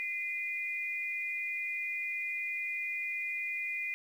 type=tone pair together; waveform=sine; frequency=2052 / 2437 Hz; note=C7 / D#7; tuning=-34 / -37 cents; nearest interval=minor third; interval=297 cents; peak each=-37 / -35 dBFS; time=0-3.94 s; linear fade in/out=0 ms; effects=10-bit